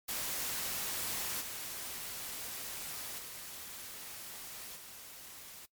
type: noise with level steps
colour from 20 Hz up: white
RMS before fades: -37 / -42 / -46 / -50 dBFS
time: 0.08-5.66 s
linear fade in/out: 10 ms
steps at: 1.4 / 3.18 / 4.75 s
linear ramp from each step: 20 ms
effects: noise-tail reverb RT60 0.1 s tail -19 dB re dry + MP3 96 kbps